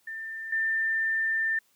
sine tone pair in turn, 1791 / 1791 Hz, A6 / A6, +30 / +30 cents, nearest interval unison, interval 0 cents, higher neither, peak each -34 / -24 dBFS, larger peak second, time 0.07-0.52 / 0.52-1.59 s, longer second, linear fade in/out 5 ms, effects white hiss -67 dBFS RMS until 1.75 s + high-pass 80 Hz 12 dB/octave

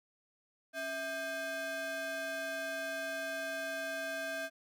square ring-modulated tone, 464.8 Hz, A#4, 5 cents flat, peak -34 dBFS, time 0.73-4.5 s, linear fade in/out 50 ms, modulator 1120 Hz, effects none

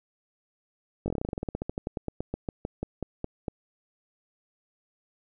slowing click train, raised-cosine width 2 ms, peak -17 dBFS, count 28, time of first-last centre 1.06-3.482 s, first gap 20 ms, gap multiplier 1.1, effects none

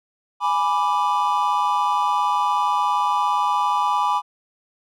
triangle chord, G# diminished, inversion none, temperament equal, 830.6 / 987.8 / 1174.7 Hz, G#5 / B5 / D6, 0 / 0 / 0 cents, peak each -21 / -19 / -21 dBFS, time 0.4-4.22 s, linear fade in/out 50 ms, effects none

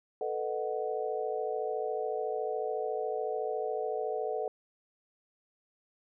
sine chord, B dominant seventh, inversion third, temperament equal with one note detuned, 440 / 493.9 / 615.1 / 740 Hz, A4 / B4 / D#5 / F#5, 0 / 0 / -20 / 0 cents, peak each -34 / -37 / -38 / -37 dBFS, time 0.21-4.48 s, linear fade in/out 2 ms, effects none

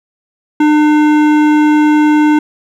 sine tone with hard clipping, 301.6 Hz, D4, 46 cents sharp, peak -8 dBFS, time 0.6-2.39 s, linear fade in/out 5 ms, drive 14 dB, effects none

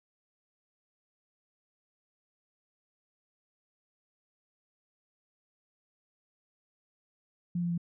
sine tone with pitch steps, 174.61 / 172.8 / 171.02 Hz, F3 / F3 / F3, 0 / -18 / -36 cents, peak -28 dBFS, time 7.55-7.778 s, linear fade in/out 5 ms, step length 76 ms, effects none

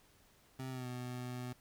25% pulse tone with pitch glide, 130.81 to 124.54 Hz, C3 to B2, 0 to +15 cents, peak -37 dBFS, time 0.59-1.53 s, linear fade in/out 5 ms, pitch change -85 cents, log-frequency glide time 0.7-0.87 s, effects pink hiss -67 dBFS RMS until 1.6 s

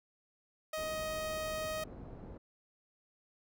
sawtooth tone, 627 Hz, D#5, 13 cents sharp, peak -32 dBFS, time 0.73-1.84 s, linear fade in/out 5 ms
pink low-pass noise, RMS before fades -48 dBFS, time 0.77-2.38 s, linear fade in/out 10 ms, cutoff 640 Hz, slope 12 dB/octave
effects none

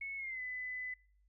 sine tone with pitch glide, 2200 to 2006 Hz, C#7 to B6, -14 to +26 cents, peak -39 dBFS, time 0.01-0.94 s, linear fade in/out 5 ms, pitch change -160 cents, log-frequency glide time 0.17-0.41 s, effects noise-tail reverb RT60 0.5 s tail -24 dB re dry + added 50 Hz sine -67 dBFS peak until 1.28 s

